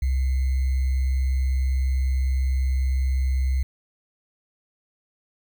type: tone with sample-and-hold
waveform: sine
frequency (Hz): 65.41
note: C2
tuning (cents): 0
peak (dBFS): -19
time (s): 0.02-3.63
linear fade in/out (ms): 5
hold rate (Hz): 2100
effects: none